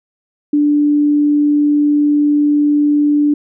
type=tone; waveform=sine; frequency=293.7 Hz; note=D4; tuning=in tune; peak=-9 dBFS; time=0.53-3.34 s; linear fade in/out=5 ms; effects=none